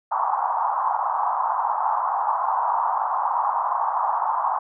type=band-pass noise; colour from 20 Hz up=pink; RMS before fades=-23 dBFS; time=0.11-4.59 s; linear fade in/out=10 ms; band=810 to 1100 Hz; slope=48 dB/octave; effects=none